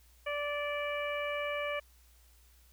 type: harmonic tone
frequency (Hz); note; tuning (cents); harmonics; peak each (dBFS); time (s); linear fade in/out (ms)
583; D5; -13; 1 / 2 / 3 / 4 / 5; -35 / -40 / -42 / -39 / -45; 0.26-1.8; 10
effects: added 60 Hz sine -60 dBFS peak until 2.72 s + white hiss -66 dBFS RMS until 2.72 s